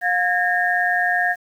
sine tone cluster, 711 / 1642 / 1824 Hz, F5 / G#6 / A#6, +31 / -20 / -38 cents, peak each -21 dBFS, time 0.01-1.36 s, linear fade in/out 50 ms, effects 8-bit

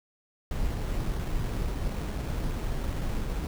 brown noise with sample-and-hold, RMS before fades -30 dBFS, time 0.51-3.47 s, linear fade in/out 2 ms, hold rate 4900 Hz, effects none

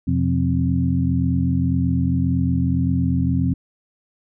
sine tone cluster, 86.5 / 128.3 / 176.1 / 261.1 Hz, F2 / C3 / F3 / C4, -16 / -34 / +15 / -3 cents, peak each -22 dBFS, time 0.07-3.54 s, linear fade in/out 10 ms, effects none

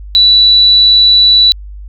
sine tone, 3951 Hz, B7, in tune, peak -3 dBFS, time 0.15-1.52 s, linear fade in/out 0 ms, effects added 50 Hz sine -25 dBFS peak until 1.88 s

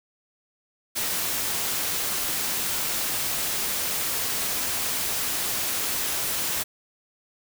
white noise, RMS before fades -27 dBFS, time 0.95-6.64 s, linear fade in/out 20 ms, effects none

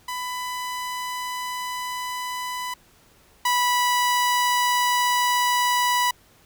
sawtooth tone pair in turn, 997 / 983.3 Hz, B5 / B5, +16 / -8 cents, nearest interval unison, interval 24 cents, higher first, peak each -24 / -15 dBFS, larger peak second, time 0.08-2.74 / 3.45-6.11 s, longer neither, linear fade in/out 5 ms, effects pink hiss -56 dBFS RMS until 6.45 s

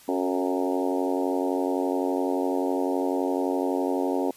harmonic tone with a mistuned harmonic, 91.8 Hz, F#2, 13 cents flat, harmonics 3 / 4 / 5 / 6 / 7 / 8 / 9 / 10, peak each -27 / -29 / -31 / -33 / -34 / -35 / -36 / -37 dBFS, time 0.08-4.31 s, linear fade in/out 5 ms, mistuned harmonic 5, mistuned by -29 cents, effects white hiss -52 dBFS RMS until 4.36 s + resampled to 32000 Hz

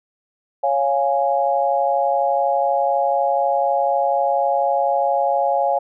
sine chord, Db major, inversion none, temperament equal, 554.4 / 698.5 / 830.6 Hz, Db5 / F5 / Ab5, 0 / 0 / 0 cents, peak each -20 dBFS, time 0.63-5.79 s, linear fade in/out 10 ms, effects none

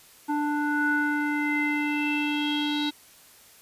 square tone with low-pass filter sweep, 295.1 Hz, D4, 8 cents sharp, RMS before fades -26 dBFS, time 0.28-2.91 s, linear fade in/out 20 ms, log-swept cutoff 1100 to 3900 Hz, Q 7.3, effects white hiss -53 dBFS RMS until 3.61 s + resampled to 32000 Hz

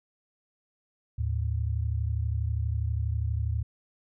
sine tone pair together, 76.3 / 108.62 Hz, D#2 / A2, -33 / -22 cents, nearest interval tritone, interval 611 cents, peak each -28 / -29 dBFS, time 1.18-3.63 s, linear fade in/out 10 ms, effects none

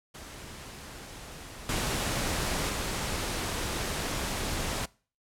pink noise with level steps, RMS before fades -44 / -30 / -32 dBFS, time 0.14-4.86 s, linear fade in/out 10 ms, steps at 1.69 / 2.69 s, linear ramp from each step 2 ms, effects noise-tail reverb RT60 0.4 s tail -23 dB re dry + low-pass 11000 Hz 12 dB/octave

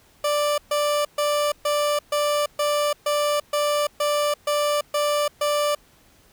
30% pulse tone bursts, 588 Hz, D5, 2 cents sharp, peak -17 dBFS, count 12, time 0.24-5.75 s, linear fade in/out 5 ms, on 340 ms, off 130 ms, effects pink hiss -56 dBFS RMS until 6.32 s

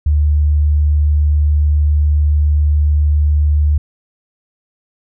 sine tone, 74.4 Hz, D2, 23 cents sharp, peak -9 dBFS, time 0.06-3.78 s, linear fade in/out 5 ms, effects none

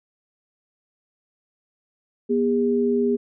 sine tone pair together, 241.7 / 406.5 Hz, B3 / G#4, -37 / -37 cents, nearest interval major sixth, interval 900 cents, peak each -21 / -20 dBFS, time 2.29-3.17 s, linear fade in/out 20 ms, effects none

